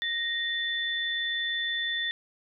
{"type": "tone pair together", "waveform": "sine", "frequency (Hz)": [1865, 3514], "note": ["A#6", "A7"], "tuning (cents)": [0, -3], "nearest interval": "major seventh", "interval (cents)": 1097, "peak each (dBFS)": [-30, -30], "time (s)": [0.02, 2.11], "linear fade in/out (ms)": 0, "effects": []}